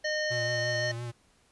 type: harmonic tone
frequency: 612 Hz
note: D#5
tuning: 29 cents flat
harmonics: 1 / 3 / 5 / 7 / 9 / 10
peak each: -31 / -31 / -42 / -38 / -43 / -44 dBFS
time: 0.04-0.92 s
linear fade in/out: 10 ms
type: tone with vibrato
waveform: square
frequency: 118.7 Hz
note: A#2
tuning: 32 cents sharp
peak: -35 dBFS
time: 0.3-1.12 s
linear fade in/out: 20 ms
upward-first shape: triangle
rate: 5.8 Hz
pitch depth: 44 cents each way
effects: pink hiss -65 dBFS RMS until 1.51 s + resampled to 24000 Hz